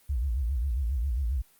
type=tone with vibrato; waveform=sine; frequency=63.1 Hz; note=B1; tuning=38 cents sharp; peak=-25 dBFS; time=0.09-1.42 s; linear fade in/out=10 ms; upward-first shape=sine; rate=7.4 Hz; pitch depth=230 cents each way; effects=white hiss -61 dBFS RMS until 1.59 s + Opus 32 kbps